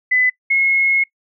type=tone pair in turn; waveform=sine; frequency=2007 / 2169 Hz; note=B6 / C#7; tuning=+27 / -38 cents; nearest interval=minor second; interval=135 cents; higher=second; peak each=-12 dBFS; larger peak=neither; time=0.11-0.3 / 0.5-1.04 s; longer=second; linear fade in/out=10 ms; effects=noise-tail reverb RT60 0.1 s tail -21 dB re dry